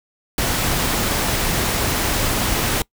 pink noise, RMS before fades -20 dBFS, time 0.38-2.82 s, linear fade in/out 2 ms, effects noise-tail reverb RT60 0.1 s tail -24 dB re dry

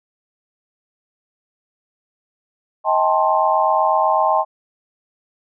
sine chord, A half-diminished seventh, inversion second, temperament just, 633.6 / 792 / 880 / 1056 Hz, Eb5 / G5 / A5 / C6, +31 / +18 / 0 / +16 cents, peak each -19 dBFS, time 2.84-4.45 s, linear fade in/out 50 ms, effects none

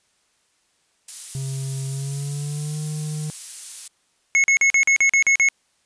violet noise, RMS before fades -29 dBFS, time 1.08-3.88 s, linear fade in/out 5 ms
triangle tone with pitch glide, 134.9 to 152.3 Hz, C#3 to D#3, -47 to -37 cents, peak -23 dBFS, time 1.35-3.3 s, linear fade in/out 0 ms, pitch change +210 cents, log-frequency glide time 1.87-2.79 s
square tone bursts, 2184 Hz, C#7, 26 cents flat, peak -14 dBFS, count 9, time 4.35-5.487 s, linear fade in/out 0 ms, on 89 ms, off 42 ms
effects white hiss -65 dBFS RMS until 5.85 s + resampled to 22050 Hz

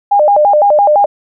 sine tone with vibrato, 698.5 Hz, F5, in tune, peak -5 dBFS, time 0.11-1.06 s, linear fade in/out 10 ms, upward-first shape square, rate 5.9 Hz, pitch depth 260 cents each way, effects none

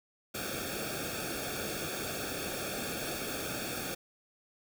pink noise with comb filter, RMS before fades -37 dBFS, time 0.34-3.95 s, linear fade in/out 10 ms, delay 1 ms, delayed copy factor -0.95, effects none

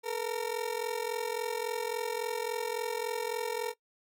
30% pulse ring-modulated tone, 459.5 Hz, A#4, 25 cents flat, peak -26 dBFS, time 0.03-3.74 s, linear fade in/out 50 ms, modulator 21.8 Hz, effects noise-tail reverb RT60 0.1 s tail -20 dB re dry

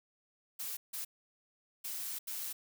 blue noise bursts at uneven times, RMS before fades -40 dBFS, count 4, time 0.59-0.77 / 0.93-1.05 / 1.84-2.19 / 2.27-2.53 s, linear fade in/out 10 ms, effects none

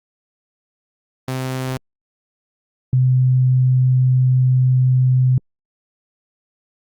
sawtooth / sine tone pair in turn, 130 / 128.14 Hz, C3 / C3, -11 / -36 cents, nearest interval unison, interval 25 cents, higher first, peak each -17 / -11 dBFS, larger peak second, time 1.28-1.77 / 2.93-5.38 s, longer second, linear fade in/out 2 ms, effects Opus 32 kbps

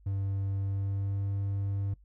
triangle tone with pitch glide, 98 to 99.14 Hz, G2 to G2, 0 to +20 cents, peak -27 dBFS, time 0.06-1.94 s, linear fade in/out 5 ms, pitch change +20 cents, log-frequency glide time 0.61-1.24 s, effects noise-tail reverb RT60 0.1 s tail -21 dB re dry + added 50 Hz sine -55 dBFS peak until 2.04 s

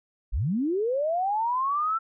sine linear sweep, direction up, 34.4 to 1350 Hz, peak -23 dBFS, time 0.32-1.99 s, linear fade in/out 20 ms, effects none

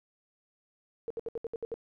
sine tone bursts, 459.2 Hz, A#4, 26 cents flat, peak -32 dBFS, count 8, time 1.08-1.741 s, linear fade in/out 0 ms, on 24 ms, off 67 ms, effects none

